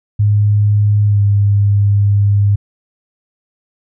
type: tone with pitch glide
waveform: sine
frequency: 103.83 to 101.46 Hz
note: G#2 to G#2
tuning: 0 to -40 cents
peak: -8 dBFS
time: 0.19-2.56 s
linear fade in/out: 10 ms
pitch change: -40 cents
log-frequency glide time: 1.06-1.21 s
effects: none